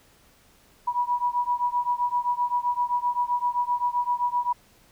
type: beating tone pair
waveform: sine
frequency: 970 / 977.7 Hz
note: B5 / B5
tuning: -31 / -18 cents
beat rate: 7.7 Hz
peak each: -25 / -26 dBFS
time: 0.87-4.53 s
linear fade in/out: 10 ms
effects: pink hiss -58 dBFS RMS until 4.91 s